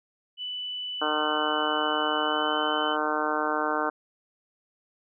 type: tone with pitch glide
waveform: sine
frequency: 2983 to 3028 Hz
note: F#7 to F#7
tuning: +13 to +39 cents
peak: -31 dBFS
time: 0.37-2.97 s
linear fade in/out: 50 ms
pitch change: +26 cents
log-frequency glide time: 2.25-2.56 s
type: harmonic tone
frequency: 152.4 Hz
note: D#3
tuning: 36 cents flat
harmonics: 2 / 3 / 4 / 5 / 6 / 7 / 8 / 9 / 10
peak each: -33 / -33 / -33 / -33 / -33 / -33 / -33 / -33 / -33 dBFS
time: 1.01-3.9 s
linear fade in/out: 10 ms
effects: none